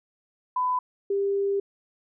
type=tone pair in turn; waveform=sine; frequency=1002 / 397.6 Hz; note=B5 / G4; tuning=+25 / +25 cents; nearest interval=octave + major third; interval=1600 cents; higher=first; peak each=-22 dBFS; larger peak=neither; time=0.56-0.79 / 1.1-1.6 s; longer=second; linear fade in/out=5 ms; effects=none